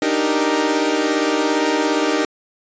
sawtooth chord, Eb major seventh, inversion third, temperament equal, 293.7 / 311.1 / 392 / 466.2 Hz, D4 / Eb4 / G4 / Bb4, 0 / 0 / 0 / 0 cents, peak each -19 / -16 / -19 / -19 dBFS, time 0.02-2.25 s, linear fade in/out 2 ms, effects resampled to 16000 Hz

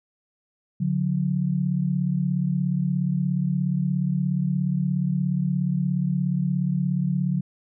sine tone pair together, 143.8 / 180.74 Hz, D3 / F#3, -36 / -40 cents, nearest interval major third, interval 396 cents, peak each -24 / -23 dBFS, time 0.8-7.41 s, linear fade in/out 10 ms, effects none

